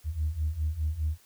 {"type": "beating tone pair", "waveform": "sine", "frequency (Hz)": [74.5, 79.4], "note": ["D2", "D#2"], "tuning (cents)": [25, 36], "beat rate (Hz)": 4.9, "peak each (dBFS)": [-31, -28], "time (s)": [0.04, 1.18], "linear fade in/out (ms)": 50, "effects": ["tanh soft clip ceiling -20 dBFS", "white hiss -60 dBFS RMS until 1.25 s"]}